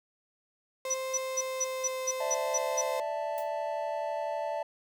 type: tone with pitch glide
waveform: 35% pulse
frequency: 523.3 to 518.5 Hz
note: C5 to C5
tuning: 0 to -16 cents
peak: -31 dBFS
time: 0.85-3 s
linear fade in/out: 2 ms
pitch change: -16 cents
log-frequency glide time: 1.19-2 s
type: tone bursts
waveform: sine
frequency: 5920 Hz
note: F#8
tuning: in tune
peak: -26 dBFS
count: 9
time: 0.9-2.816 s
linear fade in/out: 10 ms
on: 44 ms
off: 190 ms
type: chord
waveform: triangle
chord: D suspended second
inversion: none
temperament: equal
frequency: 587.3 / 659.3 / 880 Hz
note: D5 / E5 / A5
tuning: 0 / 0 / 0 cents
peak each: -33 / -33 / -34 dBFS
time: 2.2-4.63 s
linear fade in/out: 5 ms
type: noise with exponential decay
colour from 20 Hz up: blue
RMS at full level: -42 dBFS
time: 3.38-3.5 s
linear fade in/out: 0 ms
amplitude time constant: 26 ms
effects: none